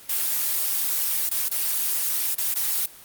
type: noise with dropouts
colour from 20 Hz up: blue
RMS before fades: -24 dBFS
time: 0.09-2.86 s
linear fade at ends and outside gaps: 5 ms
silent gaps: 1.292-1.312 / 1.486-1.513 / 2.348-2.38 / 2.542-2.556 s
effects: white hiss -46 dBFS RMS until 3.04 s + Opus 24 kbps